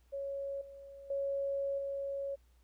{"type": "tone with level steps", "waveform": "sine", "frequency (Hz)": 554.4, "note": "C#5", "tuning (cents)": 0, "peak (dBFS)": [-36, -48, -32, -35], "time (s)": [0.12, 2.36], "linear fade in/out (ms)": 20, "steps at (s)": [0.61, 1.1, 1.78], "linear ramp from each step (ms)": 5, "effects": ["added 60 Hz sine -63 dBFS peak until 2.63 s", "pink hiss -75 dBFS RMS until 2.63 s"]}